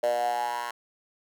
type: tone with high-pass filter sweep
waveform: 10% pulse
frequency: 120 Hz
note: B2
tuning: 49 cents flat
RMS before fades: -28 dBFS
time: 0.03-0.71 s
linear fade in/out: 5 ms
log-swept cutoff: 580 to 1100 Hz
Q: 8.2
effects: none